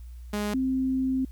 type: tone pair in turn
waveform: sawtooth / sine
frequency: 207.7 / 261.7 Hz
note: G#3 / C4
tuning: 0 / 0 cents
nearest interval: major third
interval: 400 cents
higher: second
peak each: -23 dBFS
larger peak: neither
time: 0.33-0.54 / 0.54-1.25 s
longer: second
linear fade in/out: 5 ms
effects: added 60 Hz sine -39 dBFS peak until 1.31 s + white hiss -64 dBFS RMS until 1.31 s